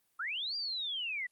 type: linear two-way sweep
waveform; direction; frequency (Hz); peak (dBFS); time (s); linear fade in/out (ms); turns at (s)
sine; up then down; 1244.5 to 4822 to 1903; -34; 0.19-1.27; 10; 0.56
effects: white hiss -75 dBFS RMS until 1.31 s + Opus 32 kbps